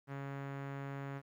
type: tone with low-pass filter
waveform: sawtooth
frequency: 138.59 Hz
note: C#3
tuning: in tune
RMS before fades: -43 dBFS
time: 0.07-1.22 s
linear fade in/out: 50 ms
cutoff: 1800 Hz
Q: 1.5
effects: 12-bit